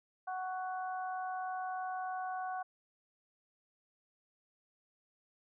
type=harmonic tone; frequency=371.4 Hz; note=F#4; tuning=7 cents sharp; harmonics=2 / 3 / 4; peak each=-37 / -45 / -46 dBFS; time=0.27-2.63 s; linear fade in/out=10 ms; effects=none